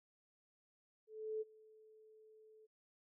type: tone with ADSR envelope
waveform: sine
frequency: 435.1 Hz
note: A4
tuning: 19 cents flat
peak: -37 dBFS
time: 1.07-2.67 s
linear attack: 340 ms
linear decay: 27 ms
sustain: -24 dB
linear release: 23 ms
effects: none